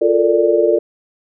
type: chord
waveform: sine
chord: Bb major seventh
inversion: second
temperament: equal with one note detuned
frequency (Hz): 349.2 / 440 / 460.5 / 587.3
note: F4 / A4 / Bb4 / D5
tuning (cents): 0 / 0 / -21 / 0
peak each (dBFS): -16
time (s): 0.01-0.79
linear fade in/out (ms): 10
effects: none